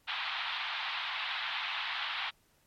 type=band-pass noise; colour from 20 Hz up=white; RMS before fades=-36 dBFS; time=0.07-2.31 s; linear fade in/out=20 ms; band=780 to 3800 Hz; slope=48 dB/octave; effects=pink hiss -69 dBFS RMS until 2.66 s + MP3 64 kbps